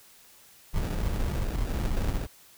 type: noise with sample-and-hold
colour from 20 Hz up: brown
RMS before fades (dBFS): -28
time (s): 0.73-2.27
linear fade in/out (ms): 20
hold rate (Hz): 1050
effects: white hiss -55 dBFS RMS until 2.57 s